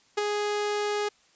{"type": "tone with ADSR envelope", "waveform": "sawtooth", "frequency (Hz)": 415.3, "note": "G#4", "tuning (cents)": 0, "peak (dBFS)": -18, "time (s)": [0.17, 1.09], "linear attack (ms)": 11, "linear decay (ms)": 16, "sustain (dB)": -4, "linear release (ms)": 10, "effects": ["white hiss -62 dBFS RMS until 1.35 s", "resampled to 16000 Hz"]}